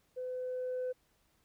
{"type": "tone with level ramp", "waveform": "sine", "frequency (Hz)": 506, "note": "B4", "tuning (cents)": 42, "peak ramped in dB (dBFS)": [-36, -31], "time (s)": [0.16, 0.93], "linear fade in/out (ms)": 20, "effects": ["tanh soft clip ceiling -31 dBFS", "pink hiss -73 dBFS RMS until 1.44 s"]}